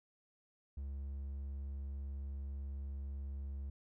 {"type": "tone", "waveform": "triangle", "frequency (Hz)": 69.1, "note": "C#2", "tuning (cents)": -5, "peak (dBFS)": -38, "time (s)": [0.77, 3.7], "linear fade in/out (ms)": 5, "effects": []}